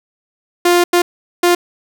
sawtooth tone bursts at uneven times, 350.9 Hz, F4, 8 cents sharp, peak -5 dBFS, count 3, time 0.65-0.84 / 0.93-1.02 / 1.43-1.55 s, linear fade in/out 5 ms, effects none

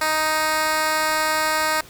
10% pulse tone with high-pass filter, 311.7 Hz, D#4, 3 cents sharp, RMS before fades -21 dBFS, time 0.01-1.81 s, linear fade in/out 5 ms, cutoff 700 Hz, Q 0.72, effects pink hiss -45 dBFS RMS until 1.89 s

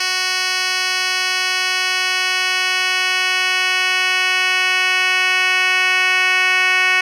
10% pulse tone with band-pass filter sweep, 370 Hz, F#4, in tune, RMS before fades -17 dBFS, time 0-7.01 s, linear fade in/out 5 ms, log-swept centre 3900 to 2500 Hz, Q 2.3, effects none

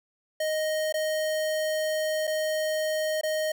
square tone with dropouts, 622.3 Hz, D#5, in tune, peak -26 dBFS, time 0.4-3.52 s, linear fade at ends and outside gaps 5 ms, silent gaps 0.925-0.94 / 2.271-2.275 / 3.212-3.233 s, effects none

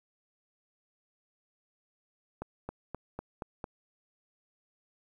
accelerating click train, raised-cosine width 1 ms, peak -23 dBFS, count 6, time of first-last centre 2.42-3.642 s, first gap 270 ms, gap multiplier 0.95, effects 10-bit

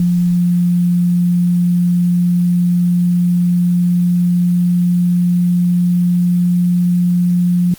sine tone with pitch glide, 175.8 to 176.92 Hz, F3 to F3, +12 to +23 cents, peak -10 dBFS, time 0-7.74 s, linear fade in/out 2 ms, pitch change +11 cents, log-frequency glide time 0.63-7.35 s, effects white hiss -41 dBFS RMS until 7.78 s + Opus 48 kbps

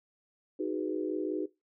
sine chord, G# minor seventh, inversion second, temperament equal, 311.1 / 370 / 415.3 / 493.9 Hz, D#4 / F#4 / G#4 / B4, 0 / 0 / 0 / 0 cents, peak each -34 / -34 / -37 / -40 dBFS, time 0.59-1.46 s, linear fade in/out 10 ms, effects noise-tail reverb RT60 0.2 s tail -19 dB re dry

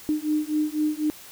sine beating tone pair, 302.3 / 306.3 Hz, D#4 / D#4, -50 / -27 cents, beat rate 4 Hz, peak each -25 dBFS, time 0.09-1.1 s, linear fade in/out 0 ms, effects white hiss -45 dBFS RMS until 1.31 s

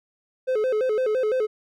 triangle tone with vibrato, 470 Hz, A#4, 14 cents sharp, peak -18 dBFS, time 0.47-1.47 s, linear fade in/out 20 ms, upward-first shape square, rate 5.9 Hz, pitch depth 160 cents each way, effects none

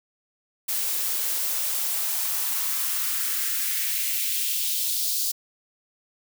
blue noise with high-pass filter sweep, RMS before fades -26 dBFS, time 0.68-5.32 s, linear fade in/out 10 ms, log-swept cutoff 310 to 4600 Hz, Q 1.9, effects none

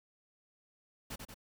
pink noise with echo, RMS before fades -42 dBFS, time 1.1-1.16 s, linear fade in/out 10 ms, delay 92 ms, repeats 2, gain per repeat -4 dB, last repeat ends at 1.344 s, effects none

